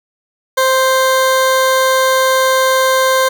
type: tone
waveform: 20% pulse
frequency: 523.3 Hz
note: C5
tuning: in tune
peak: -5 dBFS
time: 0.57-3.29 s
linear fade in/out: 10 ms
effects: none